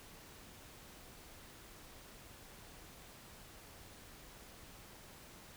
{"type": "silence", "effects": ["pink hiss -56 dBFS RMS until 5.56 s"]}